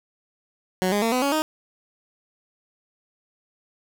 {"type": "tone with pitch steps", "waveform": "15% pulse", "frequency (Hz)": [185, 205.3, 227.8, 252.7, 280.4, 311.1], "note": ["F#3", "G#3", "A#3", "B3", "C#4", "D#4"], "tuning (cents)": [0, -20, -40, 40, 20, 0], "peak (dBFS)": -14, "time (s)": [0.82, 1.42], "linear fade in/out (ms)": 0, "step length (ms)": 100, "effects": ["7-bit"]}